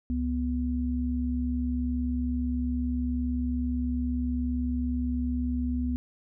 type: tone pair together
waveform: sine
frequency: 69.23 / 246.9 Hz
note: C#2 / B3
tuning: -2 / 0 cents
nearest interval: octave + minor seventh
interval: 2202 cents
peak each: -29 / -28 dBFS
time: 0.1-5.96 s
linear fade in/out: 0 ms
effects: none